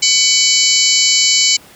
harmonic tone with a mistuned harmonic, 750 Hz, F#5, 23 cents sharp, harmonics 3 / 4 / 5 / 6 / 7 / 8 / 9 / 10, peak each -18 / -18 / -18 / -18 / -18 / -18 / -18 / -18 dBFS, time 0.02-1.57 s, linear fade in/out 10 ms, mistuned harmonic 5, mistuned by +120 cents, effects pink hiss -42 dBFS RMS until 1.75 s + high-pass 100 Hz 12 dB/octave

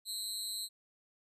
25% pulse tone with amplitude modulation, 4076 Hz, C8, 46 cents flat, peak -28 dBFS, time 0.05-0.69 s, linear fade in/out 50 ms, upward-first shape sine, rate 210 Hz, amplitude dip 100%, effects none

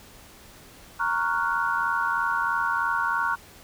sine chord, Gb major seventh, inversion first, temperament equal, 932.3 / 1108.7 / 1396.9 / 1480 Hz, Bb5 / Db6 / F6 / Gb6, 0 / 0 / 0 / 0 cents, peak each -28 dBFS, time 0.99-3.36 s, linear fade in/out 20 ms, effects pink hiss -49 dBFS RMS until 3.63 s

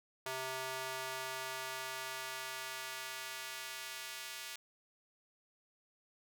square tone with high-pass filter sweep, 130.81 Hz, C3, in tune, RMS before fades -43 dBFS, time 0.26-4.56 s, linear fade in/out 2 ms, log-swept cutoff 650 to 2300 Hz, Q 0.75, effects none

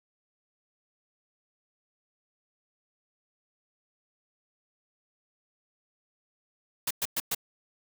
white noise bursts, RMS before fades -29 dBFS, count 4, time 6.87-7.348 s, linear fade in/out 5 ms, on 37 ms, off 110 ms, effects none

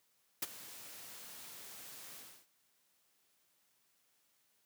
white noise with ADSR envelope, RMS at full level -34 dBFS, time 0.42-2.47 s, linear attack 7 ms, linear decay 26 ms, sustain -17 dB, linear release 310 ms, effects white hiss -75 dBFS RMS until 4.65 s + high-pass 100 Hz 12 dB/octave

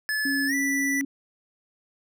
square tone with pitch glide, 1725 to 1970.1 Hz, A6 to B6, -35 to -5 cents, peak -25 dBFS, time 0.09-1.01 s, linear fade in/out 0 ms, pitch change +230 cents, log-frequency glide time 0.47-0.54 s
sine tone, 275.4 Hz, C#4, 11 cents flat, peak -26 dBFS, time 0.25-1.05 s, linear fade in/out 5 ms
effects none

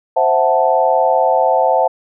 sine chord, F# half-diminished seventh, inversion second, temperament equal, 523.3 / 659.3 / 740 / 880 Hz, C5 / E5 / F#5 / A5, 0 / 0 / 0 / 0 cents, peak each -16 dBFS, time 0.16-1.88 s, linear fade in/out 10 ms, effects none

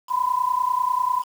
sine tone pair together, 987.8 / 1017.9 Hz, B5 / C6, 0 / -48 cents, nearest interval minor second, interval 52 cents, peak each -22 dBFS, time 0.08-1.24 s, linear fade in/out 50 ms, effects 7-bit

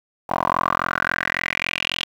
10% pulse tone with band-pass filter sweep, 43.65 Hz, F1, in tune, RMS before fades -23 dBFS, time 0.29-2.05 s, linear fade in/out 10 ms, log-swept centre 860 to 3200 Hz, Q 5.2, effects 8-bit

